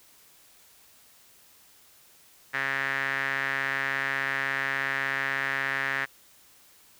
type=tone with band-pass filter; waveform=sawtooth; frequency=136.5 Hz; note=C#3; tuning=26 cents flat; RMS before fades=-29 dBFS; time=2.53-6.06 s; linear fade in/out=20 ms; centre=1800 Hz; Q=5.2; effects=white hiss -57 dBFS RMS until 6.99 s